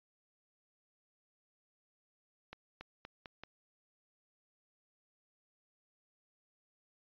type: accelerating click train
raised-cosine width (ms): 0.3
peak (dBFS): -30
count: 5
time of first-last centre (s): 2.53-3.436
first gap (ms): 280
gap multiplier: 0.86
effects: resampled to 11025 Hz